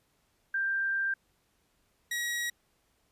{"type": "tone pair in turn", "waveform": ["sine", "sawtooth"], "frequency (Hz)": [1582, 1907.9], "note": ["G6", "A#6"], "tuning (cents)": [15, 40], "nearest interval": "minor third", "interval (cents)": 325, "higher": "second", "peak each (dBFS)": [-27, -27], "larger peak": "neither", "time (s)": [[0.54, 1.14], [2.11, 2.5]], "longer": "first", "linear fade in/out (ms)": 5, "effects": ["pink hiss -72 dBFS RMS until 3.11 s", "resampled to 32000 Hz"]}